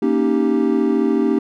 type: chord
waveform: triangle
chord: Eb dominant seventh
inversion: second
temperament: equal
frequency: 233.1 / 277.2 / 311.1 / 392 Hz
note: Bb3 / Db4 / Eb4 / G4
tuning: 0 / 0 / 0 / 0 cents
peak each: -18 dBFS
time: 0.02-1.39 s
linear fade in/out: 5 ms
effects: none